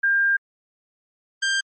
sine / sawtooth tone pair in turn, 1600 / 1587.1 Hz, G6 / G6, +35 / +21 cents, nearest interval unison, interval 14 cents, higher first, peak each -16 dBFS, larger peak neither, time 0.03-0.37 / 1.42-1.61 s, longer first, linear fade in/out 10 ms, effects MP3 32 kbps

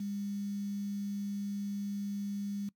sine tone with quantisation, 201.5 Hz, G3, 48 cents sharp, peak -34 dBFS, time 0-2.69 s, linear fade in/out 5 ms, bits 9, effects noise-tail reverb RT60 0.1 s tail -21 dB re dry

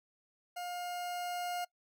40% pulse tone with level ramp, 710 Hz, F5, 28 cents sharp, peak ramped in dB -38 to -34 dBFS, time 0.56-1.65 s, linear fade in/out 10 ms, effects noise-tail reverb RT60 0.1 s tail -23 dB re dry

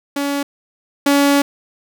sawtooth tone pair in turn, 282.8 / 282.8 Hz, C#4 / C#4, +35 / +35 cents, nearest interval unison, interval 0 cents, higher neither, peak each -14 / -7 dBFS, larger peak second, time 0.16-0.43 / 1.06-1.42 s, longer second, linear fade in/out 5 ms, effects none

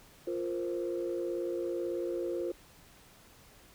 sine chord, F suspended fourth, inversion none, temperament just, 349.2 / 465.6 / 523.8 Hz, F4 / Bb4 / C5, 0 / -2 / +2 cents, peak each -33 / -38 / -37 dBFS, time 0.27-2.52 s, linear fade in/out 5 ms, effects tanh soft clip ceiling -24 dBFS + pink hiss -58 dBFS RMS until 3.74 s

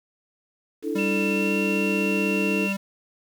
sine chord, D suspended second, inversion none, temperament equal, 293.7 / 329.6 / 440 Hz, D4 / E4 / A4, 0 / 0 / 0 cents, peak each -29 / -29 / -28 dBFS, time 0.82-2.69 s, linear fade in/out 50 ms
square tone, 196.8 Hz, G3, 7 cents sharp, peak -26 dBFS, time 0.95-2.77 s, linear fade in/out 10 ms
sine tone with pitch glide, 2689 to 2728 Hz, E7 to F7, +34 to -41 cents, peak -26 dBFS, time 0.98-2.73 s, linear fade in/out 10 ms, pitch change +25 cents, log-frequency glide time 1.27-1.53 s
effects 8-bit

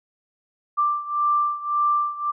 sine beating tone pair, 1179 / 1180.8 Hz, D6 / D6, +6 / +9 cents, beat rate 1.8 Hz, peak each -21 / -24 dBFS, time 0.77-2.32 s, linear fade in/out 20 ms, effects none

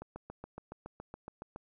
click train, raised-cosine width 1 ms, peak -29 dBFS, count 12, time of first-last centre 0.02-1.561 s, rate 7.14 Hz, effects none

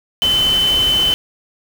sine tone in noise, 3046 Hz, F#7, 50 cents sharp, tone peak -12 dBFS, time 0.22-1.14 s, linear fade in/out 0 ms, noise pink, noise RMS -25 dBFS, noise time 0.22-1.14 s, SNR +10 dB, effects none

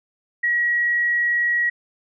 sine tone, 1911 Hz, A#6, 43 cents sharp, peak -17 dBFS, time 0.43-1.7 s, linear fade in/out 10 ms, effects none

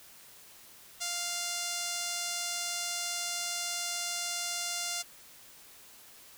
sawtooth tone with band-pass filter, 698.5 Hz, F5, in tune, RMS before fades -35 dBFS, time 1-5.03 s, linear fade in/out 20 ms, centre 6600 Hz, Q 1.3, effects white hiss -54 dBFS RMS until 6.37 s

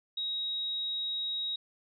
sine tone, 3800 Hz, A#7, 33 cents sharp, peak -31 dBFS, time 0.17-1.56 s, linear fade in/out 5 ms, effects none

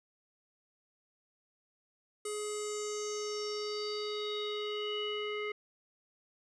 square tone with low-pass filter sweep, 420 Hz, G#4, 19 cents sharp, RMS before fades -37 dBFS, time 2.25-5.52 s, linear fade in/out 5 ms, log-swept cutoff 8900 to 2400 Hz, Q 6.5, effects none

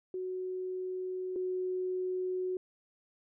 sine tone pair in turn, 370 / 368.5 Hz, F#4 / F#4, 0 / -7 cents, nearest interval unison, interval 7 cents, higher first, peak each -34 / -31 dBFS, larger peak second, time 0.14-1.36 / 1.36-2.57 s, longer first, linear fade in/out 2 ms, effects none

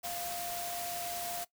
sine tone in noise, 698.5 Hz, F5, in tune, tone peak -39 dBFS, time 0.03-1.45 s, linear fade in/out 20 ms, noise white, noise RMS -40 dBFS, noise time 0.03-1.45 s, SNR -2 dB, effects noise-tail reverb RT60 0.1 s tail -18 dB re dry

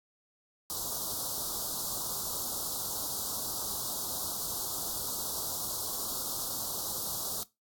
white band-stop noise, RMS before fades -35 dBFS, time 0.7-7.43 s, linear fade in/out 0 ms, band 1300 to 3700 Hz, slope 48 dB/octave, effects noise-tail reverb RT60 0.2 s tail -18 dB re dry + AAC 64 kbps

